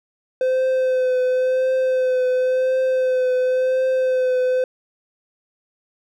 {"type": "tone with vibrato", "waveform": "triangle", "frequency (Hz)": 513, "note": "C5", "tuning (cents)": -34, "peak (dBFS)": -14, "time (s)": [0.41, 4.64], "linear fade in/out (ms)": 2, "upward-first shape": "triangle", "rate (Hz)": 0.94, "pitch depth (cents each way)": 25, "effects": []}